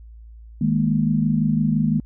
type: chord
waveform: sine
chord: D# suspended fourth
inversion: none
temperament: just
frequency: 155.56 / 207.4 / 233.3 Hz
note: D#3 / G#3 / A#3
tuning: 0 / -2 / +2 cents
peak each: -21 dBFS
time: 0.61-2 s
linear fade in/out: 5 ms
effects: added 56 Hz sine -39 dBFS peak until 2.05 s